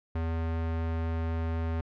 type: tone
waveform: square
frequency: 82 Hz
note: E2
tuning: 9 cents flat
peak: -29 dBFS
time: 0.15-1.81 s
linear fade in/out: 5 ms
effects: low-pass 2000 Hz 12 dB/octave